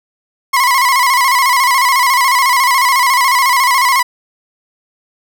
30% pulse tone with vibrato, 1033 Hz, C6, 22 cents flat, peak -6 dBFS, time 0.53-4.03 s, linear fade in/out 10 ms, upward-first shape square, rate 14 Hz, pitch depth 77 cents each way, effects none

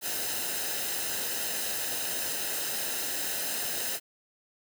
white noise with comb filter, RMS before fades -32 dBFS, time 0.01-4 s, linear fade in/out 50 ms, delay 0.88 ms, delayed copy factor -0.6, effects none

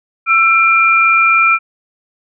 sine tone pair together, 1338 / 2384 Hz, E6 / D7, +25 / +25 cents, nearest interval minor seventh, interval 1000 cents, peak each -10 dBFS, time 0.26-1.59 s, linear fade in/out 50 ms, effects none

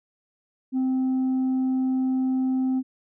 sine tone, 260 Hz, C4, 11 cents flat, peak -18 dBFS, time 0.72-2.83 s, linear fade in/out 50 ms, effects tanh soft clip ceiling -20 dBFS

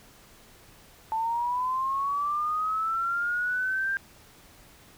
sine linear sweep, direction up, 880 to 1594 Hz, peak -25 dBFS, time 1.12-3.97 s, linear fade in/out 0 ms, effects pink hiss -54 dBFS RMS until 4.97 s

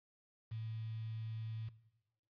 sine tone with quantisation, 111.3 Hz, A2, 20 cents sharp, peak -40 dBFS, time 0.51-1.69 s, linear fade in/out 10 ms, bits 10, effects noise-tail reverb RT60 1.0 s tail -18 dB re dry + resampled to 11025 Hz

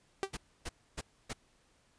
sawtooth tone with exponential decay, 389.5 Hz, G4, 11 cents flat, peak -24 dBFS, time 0.23-0.31 s, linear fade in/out 0 ms, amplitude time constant 16 ms
pink noise bursts, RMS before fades -39 dBFS, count 4, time 0.33-1.334 s, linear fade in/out 10 ms, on 41 ms, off 280 ms
effects pink hiss -69 dBFS RMS until 1.98 s + resampled to 22050 Hz

